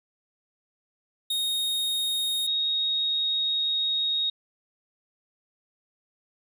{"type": "tone pair in turn", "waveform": ["45% pulse", "sine"], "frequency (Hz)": [3725, 3751], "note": ["A#7", "A#7"], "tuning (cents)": [-2, 10], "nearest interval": "unison", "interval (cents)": 12, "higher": "second", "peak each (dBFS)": [-25, -23], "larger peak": "second", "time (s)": [[1.3, 2.47], [2.47, 4.3]], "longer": "second", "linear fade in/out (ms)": 5, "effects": []}